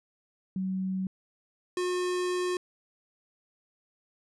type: tone pair in turn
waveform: sine / square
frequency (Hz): 188.6 / 360.9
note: F#3 / F#4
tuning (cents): +33 / -43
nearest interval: major seventh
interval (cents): 1124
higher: second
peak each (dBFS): -28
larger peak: neither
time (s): 0.56-1.07 / 1.77-2.57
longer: second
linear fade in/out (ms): 2
effects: resampled to 24000 Hz